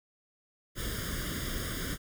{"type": "noise with comb filter", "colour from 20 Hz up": "pink", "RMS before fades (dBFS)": -35, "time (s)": [0.75, 1.98], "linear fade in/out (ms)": 50, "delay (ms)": 0.59, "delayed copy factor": 1, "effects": []}